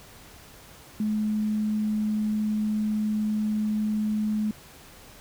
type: tone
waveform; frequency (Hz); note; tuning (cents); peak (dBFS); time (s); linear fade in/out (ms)
sine; 213.4; G#3; +47; -23; 1-4.51; 2
effects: pink hiss -49 dBFS RMS until 5.2 s